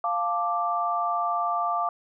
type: chord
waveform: sine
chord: D minor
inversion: first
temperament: equal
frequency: 698.5 / 880 / 1174.7 Hz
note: F5 / A5 / D6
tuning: 0 / 0 / 0 cents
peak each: -27 / -32 / -26 dBFS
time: 0.04-1.89 s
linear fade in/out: 2 ms
effects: none